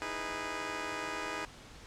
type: chord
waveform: 10% pulse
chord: E major seventh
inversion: third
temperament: just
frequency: 309 / 329.6 / 412 / 494.4 Hz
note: D#4 / E4 / G#4 / B4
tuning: -12 / 0 / -14 / +2 cents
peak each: -34 / -37 / -33 / -35 dBFS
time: 0.02-1.45 s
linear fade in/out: 0 ms
effects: pink hiss -52 dBFS RMS until 1.86 s + low-pass 7000 Hz 12 dB/octave